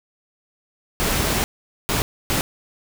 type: noise bursts at uneven times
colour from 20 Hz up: pink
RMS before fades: -21 dBFS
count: 3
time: 1-1.44 / 1.89-2.02 / 2.3-2.41 s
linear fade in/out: 0 ms
effects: none